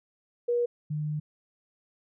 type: tone pair in turn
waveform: sine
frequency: 479.9 / 151.16 Hz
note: B4 / D#3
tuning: -50 / -50 cents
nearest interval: octave + minor sixth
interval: 2000 cents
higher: first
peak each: -23 / -28 dBFS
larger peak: first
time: 0.48-0.66 / 0.9-1.2 s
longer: second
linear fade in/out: 10 ms
effects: none